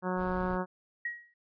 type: harmonic tone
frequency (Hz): 183.2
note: F#3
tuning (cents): -17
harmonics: 1 / 2 / 3 / 4 / 5 / 6 / 7 / 8 / 9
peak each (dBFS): -33 / -36 / -37 / -41 / -38 / -40 / -43 / -43 / -47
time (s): 0.02-0.66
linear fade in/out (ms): 50
type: noise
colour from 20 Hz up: brown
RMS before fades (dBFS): -42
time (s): 0.16-0.59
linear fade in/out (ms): 50
type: tone with exponential decay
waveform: sine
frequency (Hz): 1900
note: A#6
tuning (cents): +33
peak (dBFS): -29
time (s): 1.05-1.34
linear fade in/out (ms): 5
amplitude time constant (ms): 62
effects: resampled to 11025 Hz